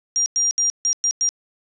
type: tone bursts at uneven times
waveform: sine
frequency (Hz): 5700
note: F8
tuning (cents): +34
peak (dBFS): -16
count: 6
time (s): 0.16-0.26 / 0.36-0.51 / 0.58-0.7 / 0.85-0.93 / 1.04-1.11 / 1.21-1.29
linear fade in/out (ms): 0
effects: resampled to 16000 Hz + 8-bit